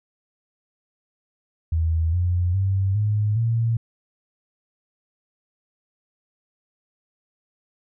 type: tone with pitch steps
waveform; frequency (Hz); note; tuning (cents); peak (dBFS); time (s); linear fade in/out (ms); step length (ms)
sine; 81.3 / 88.66 / 96.68 / 105.43 / 114.98; E2 / F2 / G2 / G#2 / A#2; -23 / +27 / -23 / +27 / -23; -18; 1.72-3.77; 5; 410
effects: none